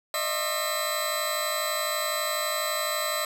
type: tone cluster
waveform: 20% pulse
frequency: 609 / 661 / 1077 / 3990 Hz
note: D#5 / E5 / C6 / B7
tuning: -37 / +5 / +50 / +17 cents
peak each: -25 / -29 / -30 / -25 dBFS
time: 0.14-3.25 s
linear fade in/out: 2 ms
effects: none